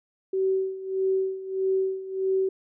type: tone with tremolo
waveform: sine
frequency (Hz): 381.4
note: G4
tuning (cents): -47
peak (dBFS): -20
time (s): 0.33-2.49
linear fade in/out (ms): 5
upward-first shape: sine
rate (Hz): 1.6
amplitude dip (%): 80
effects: none